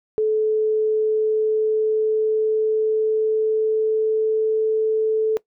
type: tone with pitch glide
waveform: sine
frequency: 433.1 to 437.6 Hz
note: A4 to A4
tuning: -27 to -9 cents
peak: -16 dBFS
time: 0.18-5.37 s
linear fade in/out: 0 ms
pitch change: +18 cents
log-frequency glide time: 0.81-4.58 s
effects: noise-tail reverb RT60 0.1 s tail -20 dB re dry